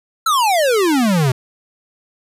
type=exponential sweep; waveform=square; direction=down; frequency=1371 to 122.5 Hz; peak=-13 dBFS; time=0.26-1.32 s; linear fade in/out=5 ms; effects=resampled to 32000 Hz + 8-bit